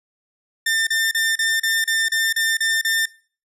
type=tone bursts; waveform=sawtooth; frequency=1798 Hz; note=A6; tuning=37 cents sharp; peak=-14 dBFS; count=10; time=0.66-3.057 s; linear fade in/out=5 ms; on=210 ms; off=33 ms; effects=noise-tail reverb RT60 0.4 s tail -20 dB re dry + resampled to 32000 Hz